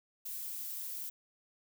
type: noise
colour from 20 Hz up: violet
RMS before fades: -41 dBFS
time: 0.25-1.1 s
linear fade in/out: 10 ms
effects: none